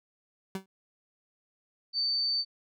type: tone with exponential decay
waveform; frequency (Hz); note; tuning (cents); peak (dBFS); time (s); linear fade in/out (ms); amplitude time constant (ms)
30% pulse; 191.2; G3; -43; -27; 0.55-0.66; 2; 23
type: tone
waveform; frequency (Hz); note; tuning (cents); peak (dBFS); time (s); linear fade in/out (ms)
sine; 4565; D8; -50; -26; 1.93-2.45; 50
effects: none